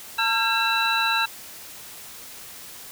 sine tone cluster, 904 / 1362 / 1615 / 2679 / 3940 Hz, A5 / F6 / G#6 / E7 / B7, +47 / -44 / -49 / +27 / -5 cents, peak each -26 dBFS, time 0.18-1.26 s, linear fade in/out 10 ms, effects white hiss -41 dBFS RMS until 2.91 s

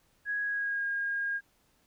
sine tone with pitch glide, 1661.2 to 1624.2 Hz, G#6 to G#6, 0 to -39 cents, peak -29 dBFS, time 0.25-1.41 s, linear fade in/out 50 ms, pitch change -39 cents, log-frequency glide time 0.42-0.86 s, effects pink hiss -69 dBFS RMS until 1.86 s

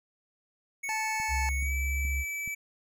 square tone with pitch glide, 2217 to 2306 Hz, C#7 to D7, 0 to -32 cents, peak -33 dBFS, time 0.83-2.55 s, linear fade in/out 10 ms, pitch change +68 cents, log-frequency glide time 1.59-1.74 s
harmonic tone, 874 Hz, A5, 12 cents flat, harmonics 1 / 2 / 3 / 5 / 6 / 7 / 8 / 9, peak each -32 / -38 / -42 / -46 / -48 / -49 / -50 / -51 dBFS, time 0.89-1.49 s, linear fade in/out 0 ms
click train, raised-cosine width 5 ms, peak -33 dBFS, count 4, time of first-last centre 1.2-2.477 s, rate 2.35 Hz
sine tone with vibrato, 67.6 Hz, C#2, 43 cents flat, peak -28 dBFS, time 1.28-2.25 s, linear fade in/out 50 ms, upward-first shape sine, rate 1.7 Hz, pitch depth 19 cents each way
effects none

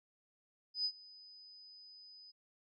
sine tone with ADSR envelope, 4998 Hz, D#8, 7 cents sharp, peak -31 dBFS, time 0.74-2.32 s, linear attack 110 ms, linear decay 65 ms, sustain -23 dB, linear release 19 ms, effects none

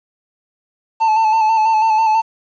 triangle tone with vibrato, 880 Hz, A5, in tune, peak -9 dBFS, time 1-2.22 s, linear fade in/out 20 ms, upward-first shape square, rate 6.1 Hz, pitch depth 31 cents each way, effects resampled to 16000 Hz + 8-bit

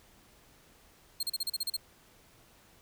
sawtooth tone bursts, 4225 Hz, C8, 16 cents sharp, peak -27 dBFS, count 9, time 1.2-1.767 s, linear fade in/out 5 ms, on 31 ms, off 36 ms, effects pink hiss -61 dBFS RMS until 2.81 s

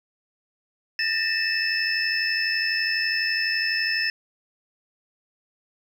sine tone cluster, 1788 / 1880 / 2621 / 5260 Hz, A6 / A#6 / E7 / E8, +27 / +14 / -11 / -5 cents, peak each -26 / -31 / -28 / -26 dBFS, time 0.99-4.1 s, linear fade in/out 2 ms, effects 8-bit

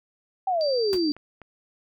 sine exponential sweep, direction down, 784 to 285.4 Hz, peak -21 dBFS, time 0.47-1.12 s, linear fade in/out 5 ms
sine tone, 4673 Hz, D8, 9 cents flat, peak -30 dBFS, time 0.61-1.12 s, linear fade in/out 0 ms
pink noise with exponential decay, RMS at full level -31 dBFS, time 0.93-1.03 s, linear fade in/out 0 ms, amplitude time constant 20 ms
clicks, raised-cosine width 0.5 ms, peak -29 dBFS, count 2, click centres 1.166 / 1.417 s
effects none

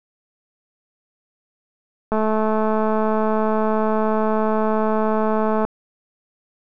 click train, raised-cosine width 1 ms, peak -8 dBFS, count 767, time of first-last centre 2.12-5.65 s, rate 217 Hz, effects none

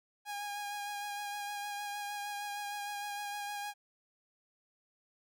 sawtooth tone with vibrato, 819 Hz, G#5, 24 cents flat, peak -34 dBFS, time 0.25-3.74 s, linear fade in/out 50 ms, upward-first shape sine, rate 6.5 Hz, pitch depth 19 cents each way, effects none

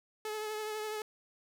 sawtooth tone with vibrato, 428.8 Hz, A4, 45 cents flat, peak -32 dBFS, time 0.25-1.02 s, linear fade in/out 2 ms, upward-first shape triangle, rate 12 Hz, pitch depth 29 cents each way, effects none

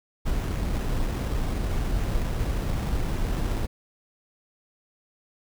brown noise with sample-and-hold, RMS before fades -26 dBFS, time 0.25-3.67 s, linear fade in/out 20 ms, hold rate 4410 Hz, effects none

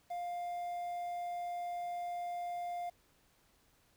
triangle tone with quantisation, 702 Hz, F5, 9 cents sharp, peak -35 dBFS, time 0.1-2.9 s, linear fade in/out 10 ms, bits 10, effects pink hiss -70 dBFS RMS until 3.96 s

